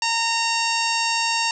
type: harmonic tone with a mistuned harmonic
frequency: 918 Hz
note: A#5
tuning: 27 cents flat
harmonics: 1 / 2 / 3 / 4 / 5 / 6 / 7 / 8 / 9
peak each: -24 / -30 / -25 / -32 / -28 / -28 / -34 / -33 / -40 dBFS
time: 0.02-1.51 s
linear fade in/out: 2 ms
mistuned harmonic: 4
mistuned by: +33 cents
effects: none